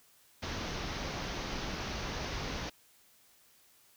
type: low-pass noise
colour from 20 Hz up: pink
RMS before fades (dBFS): -38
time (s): 0.42-2.7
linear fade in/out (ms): 10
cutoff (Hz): 6300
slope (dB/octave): 96
effects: white hiss -64 dBFS RMS until 3.96 s